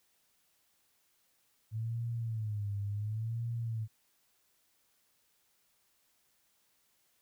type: tone with vibrato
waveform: sine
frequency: 108.8 Hz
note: A2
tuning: 19 cents flat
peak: -33 dBFS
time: 1.71-3.88 s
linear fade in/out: 50 ms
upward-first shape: sine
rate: 0.7 Hz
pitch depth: 130 cents each way
effects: white hiss -73 dBFS RMS until 7.21 s